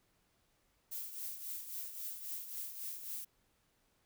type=noise with tremolo; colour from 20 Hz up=violet; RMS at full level=-41 dBFS; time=0.91-3.25 s; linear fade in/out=10 ms; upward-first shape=triangle; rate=3.7 Hz; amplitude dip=65%; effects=pink hiss -75 dBFS RMS until 4.05 s